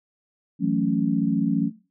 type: chord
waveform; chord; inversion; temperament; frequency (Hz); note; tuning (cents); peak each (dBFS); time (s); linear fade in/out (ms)
sine; F# minor seventh; third; equal; 164.81 / 185 / 220 / 277.2; E3 / F#3 / A3 / C#4; 0 / 0 / 0 / 0; -28 / -24 / -25 / -24; 0.59-1.71; 50
effects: noise-tail reverb RT60 0.3 s tail -17 dB re dry